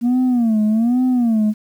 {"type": "tone with vibrato", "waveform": "sine", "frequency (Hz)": 233.1, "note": "A#3", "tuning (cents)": 0, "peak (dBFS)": -10, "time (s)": [0.01, 1.54], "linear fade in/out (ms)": 50, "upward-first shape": "sine", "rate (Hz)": 1.2, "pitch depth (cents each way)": 160, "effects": ["tanh soft clip ceiling -12 dBFS", "8-bit"]}